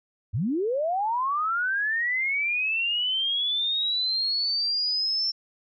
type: linear sweep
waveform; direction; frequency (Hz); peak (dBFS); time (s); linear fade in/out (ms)
sine; up; 82.5 to 5400; -23; 0.33-5.32; 20
effects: none